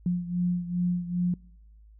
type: beating tone pair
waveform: sine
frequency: 176.5 / 179 Hz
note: F3 / F3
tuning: +19 / +43 cents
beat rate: 2.5 Hz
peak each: -26 / -30 dBFS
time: 0.06-1.34 s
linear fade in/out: 2 ms
effects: noise-tail reverb RT60 0.8 s tail -26 dB re dry + added 53 Hz sine -50 dBFS peak until 1.99 s